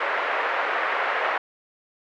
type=band-pass noise; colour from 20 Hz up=white; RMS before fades=-25 dBFS; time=0-1.38 s; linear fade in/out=5 ms; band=460 to 2000 Hz; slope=24 dB/octave; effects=none